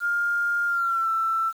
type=tone with pitch glide; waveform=sine; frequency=1407 to 1334.2 Hz; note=F6 to E6; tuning=+12 to +20 cents; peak=-21 dBFS; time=0-1.53 s; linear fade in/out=50 ms; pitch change=-92 cents; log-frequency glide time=0.66-1.09 s; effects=8-bit